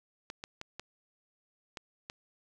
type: clicks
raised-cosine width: 0.2 ms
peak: -23 dBFS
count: 6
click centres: 0.301 / 0.439 / 0.614 / 0.796 / 1.772 / 2.099 s
effects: none